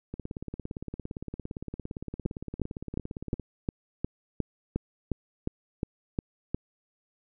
two click trains, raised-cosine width 3 ms, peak -23 / -15 dBFS, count 58 / 13, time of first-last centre 0.14-3.397 / 2.26-6.546 s, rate 17.5 / 2.8 Hz, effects none

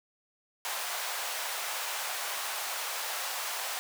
pink high-pass noise, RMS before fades -35 dBFS, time 0.65-3.79 s, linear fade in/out 0 ms, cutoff 670 Hz, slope 24 dB/octave, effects none

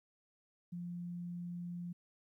sine tone, 174.61 Hz, F3, in tune, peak -40 dBFS, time 0.72-1.93 s, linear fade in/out 10 ms, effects 13-bit

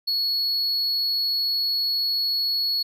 triangle tone, 4367 Hz, C#8, 27 cents flat, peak -20 dBFS, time 0.07-2.83 s, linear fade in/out 10 ms, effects none

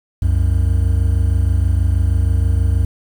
triangle tone pair together, 65.41 / 91.7 Hz, C2 / F#2, 0 / -15 cents, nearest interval tritone, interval 585 cents, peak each -13 dBFS, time 0.22-2.85 s, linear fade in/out 5 ms, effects 7-bit

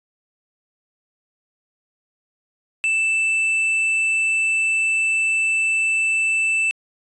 sine tone with hard clipping, 2647 Hz, E7, 7 cents sharp, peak -18 dBFS, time 2.84-6.71 s, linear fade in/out 0 ms, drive 4 dB, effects resampled to 22050 Hz

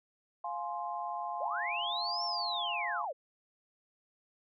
sine chord, F minor, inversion none, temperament just, 698.5 / 838.1 / 1047.7 Hz, F5 / Ab5 / C6, 0 / +16 / +2 cents, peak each -39 dBFS, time 0.44-3.05 s, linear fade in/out 5 ms
sine linear two-way sweep, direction up then down, 469.2 to 5500 to 469.2 Hz, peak -34 dBFS, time 1.4-3.13 s, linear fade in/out 20 ms, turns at 2.24 s
effects none

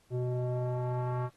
square tone with low-pass filter sweep, 124.4 Hz, B2, 13 cents sharp, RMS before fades -32 dBFS, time 0.1-1.3 s, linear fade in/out 50 ms, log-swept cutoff 460 to 1100 Hz, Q 2.6, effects pink hiss -67 dBFS RMS until 1.36 s + AAC 32 kbps

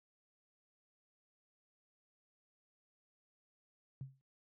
sine tone with exponential decay, 134 Hz, C3, 42 cents sharp, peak -38 dBFS, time 4.01-4.21 s, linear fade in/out 0 ms, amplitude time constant 42 ms, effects high-pass 80 Hz 12 dB/octave

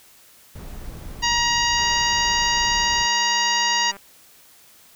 brown noise, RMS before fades -35 dBFS, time 0.55-3.06 s, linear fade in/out 5 ms
harmonic tone, 948 Hz, A#5, 29 cents sharp, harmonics 1 / 2 / 3 / 4 / 5 / 6 / 7, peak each -23 / -24 / -25 / -30 / -25 / -30 / -28 dBFS, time 1.22-3.92 s, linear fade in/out 20 ms
click train, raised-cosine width 0.5 ms, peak -26 dBFS, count 434, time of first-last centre 1.78-3.967 s, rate 198 Hz
effects white hiss -51 dBFS RMS until 4.95 s

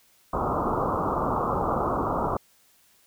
white low-pass noise, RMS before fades -26 dBFS, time 0.33-2.37 s, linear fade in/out 5 ms, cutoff 1300 Hz, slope 96 dB/octave, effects white hiss -61 dBFS RMS until 3.06 s

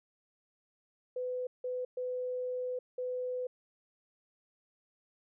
sine tone bursts at uneven times, 502 Hz, B4, 28 cents sharp, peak -33 dBFS, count 4, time 1.16-1.47 / 1.64-1.85 / 1.97-2.79 / 2.98-3.47 s, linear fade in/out 5 ms, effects none

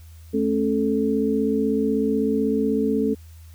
sine tone cluster, 217.2 / 273.3 / 436.8 Hz, A3 / C#4 / A4, -22 / -24 / -13 cents, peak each -23 dBFS, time 0.33-3.15 s, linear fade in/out 20 ms, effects added 81 Hz sine -41 dBFS peak until 3.54 s + white hiss -56 dBFS RMS until 3.54 s

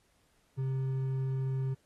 triangle tone with hard clipping, 132.6 Hz, C3, 23 cents sharp, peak -31 dBFS, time 0.57-1.75 s, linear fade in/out 20 ms, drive 8 dB, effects pink hiss -71 dBFS RMS until 1.85 s + AAC 32 kbps

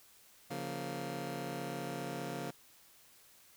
15% pulse chord, Bb minor, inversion first, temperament just, 139.85 / 174.81 / 233.1 Hz, Db3 / F3 / Bb3, +16 / +2 / 0 cents, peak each -36 / -37 / -38 dBFS, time 0.5-2.51 s, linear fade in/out 10 ms, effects white hiss -62 dBFS RMS until 3.56 s

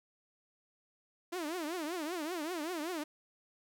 sawtooth tone with vibrato, 329.6 Hz, E4, in tune, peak -32 dBFS, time 1.32-3.04 s, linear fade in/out 10 ms, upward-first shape triangle, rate 5.2 Hz, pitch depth 240 cents each way, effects none

